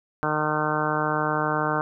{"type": "harmonic tone", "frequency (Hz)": 152.6, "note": "D#3", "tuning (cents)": -33, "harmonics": [1, 2, 3, 4, 5, 6, 7, 8, 9, 10], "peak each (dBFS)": [-31, -31, -31, -31, -31, -31, -31, -31, -31, -31], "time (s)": [0.23, 1.81], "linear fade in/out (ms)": 0, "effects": []}